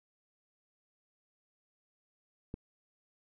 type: click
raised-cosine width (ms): 3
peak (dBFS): -26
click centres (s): 2.541
effects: none